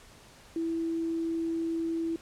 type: tone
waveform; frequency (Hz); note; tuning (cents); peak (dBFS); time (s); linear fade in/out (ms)
sine; 329.6; E4; 0; -28; 0.56-2.16; 2
effects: pink hiss -54 dBFS RMS until 2.21 s + low-pass 10000 Hz 12 dB/octave